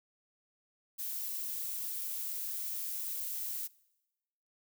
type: noise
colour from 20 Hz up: violet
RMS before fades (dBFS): -38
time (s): 0.98-3.68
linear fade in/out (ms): 20
effects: noise-tail reverb RT60 1.0 s tail -23 dB re dry